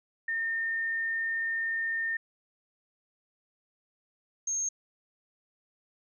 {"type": "tone pair in turn", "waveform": "sine", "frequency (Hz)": [1819, 6441], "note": ["A#6", "G8"], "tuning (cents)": [-43, 46], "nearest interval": "octave + minor seventh", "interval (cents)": 2189, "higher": "second", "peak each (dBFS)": -28, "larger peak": "neither", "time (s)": [[0.28, 2.17], [4.47, 4.69]], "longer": "first", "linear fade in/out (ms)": 5, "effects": []}